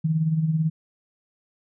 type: tone with tremolo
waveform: sine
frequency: 159.1 Hz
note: D#3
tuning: 39 cents sharp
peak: -17 dBFS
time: 0.04-0.7 s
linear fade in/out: 10 ms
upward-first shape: sine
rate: 18 Hz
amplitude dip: 55%
effects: none